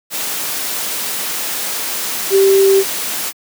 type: tone in noise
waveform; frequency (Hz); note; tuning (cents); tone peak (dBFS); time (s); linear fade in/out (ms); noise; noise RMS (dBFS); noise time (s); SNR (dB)
sine; 389.6; G4; -11; -7; 2.3-2.84; 50; white; -21; 0.1-3.33; +11
effects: high-pass 200 Hz 12 dB/octave